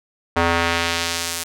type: tone with band-pass filter sweep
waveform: square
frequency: 84.6 Hz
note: E2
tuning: 45 cents sharp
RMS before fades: -21 dBFS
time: 0.36-1.44 s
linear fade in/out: 10 ms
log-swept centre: 1100 to 10000 Hz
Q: 0.75
effects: none